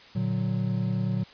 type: chord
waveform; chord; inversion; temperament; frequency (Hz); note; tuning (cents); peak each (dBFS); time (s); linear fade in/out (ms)
triangle; Bb augmented; none; equal; 116.54 / 146.83 / 185; Bb2 / D3 / F#3; 0 / 0 / 0; -26 / -30 / -26; 0.15-1.24; 10
effects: white hiss -50 dBFS RMS until 1.33 s + resampled to 11025 Hz